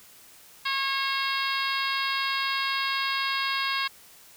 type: harmonic tone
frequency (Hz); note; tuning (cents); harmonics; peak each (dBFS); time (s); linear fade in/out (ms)
544; C#5; -33; 2 / 3 / 4 / 5 / 6 / 7 / 8 / 9; -30 / -32 / -33 / -34 / -35 / -35 / -36 / -37; 0.65-3.88; 10
effects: white hiss -52 dBFS RMS until 4.36 s